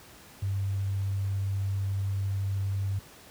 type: tone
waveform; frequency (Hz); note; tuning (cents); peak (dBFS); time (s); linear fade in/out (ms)
sine; 98; G2; 0; -26; 0.42-2.99; 5
effects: pink hiss -51 dBFS RMS until 3.3 s + high-pass 60 Hz 12 dB/octave